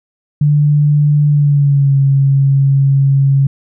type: tone with pitch glide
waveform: sine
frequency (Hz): 147.4 to 137.53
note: D3 to C#3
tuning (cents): +7 to -13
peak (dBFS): -7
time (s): 0.41-3.47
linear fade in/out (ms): 5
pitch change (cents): -120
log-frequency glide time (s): 1.28-1.97
effects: none